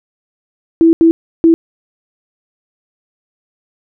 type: tone bursts at uneven times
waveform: sine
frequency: 329.6 Hz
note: E4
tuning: in tune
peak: -4 dBFS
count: 3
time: 0.81-0.93 / 1.01-1.11 / 1.44-1.54 s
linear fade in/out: 0 ms
effects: none